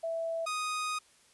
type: tone pair in turn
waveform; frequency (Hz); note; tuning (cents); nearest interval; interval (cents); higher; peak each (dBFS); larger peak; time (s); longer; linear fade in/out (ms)
sine / sawtooth; 659.3 / 1244.6; E5 / D#6; 0 / 0; major seventh; 1100; second; -31 / -28; second; 0.03-0.46 / 0.46-0.99; second; 10
effects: white hiss -63 dBFS RMS until 1.33 s + resampled to 24000 Hz